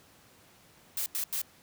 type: noise bursts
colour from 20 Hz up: blue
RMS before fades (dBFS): -32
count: 3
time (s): 0.97-1.417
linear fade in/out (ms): 2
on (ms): 91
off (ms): 87
effects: pink hiss -59 dBFS RMS until 1.62 s + high-pass 80 Hz 12 dB/octave